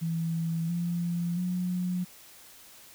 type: tone with pitch steps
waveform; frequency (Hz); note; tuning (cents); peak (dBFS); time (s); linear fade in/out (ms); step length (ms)
sine; 164.81 / 172.31 / 180.14; E3 / F3 / F#3; 0 / -23 / -46; -27; 0.01-2.05; 20; 680
effects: white hiss -52 dBFS RMS until 2.94 s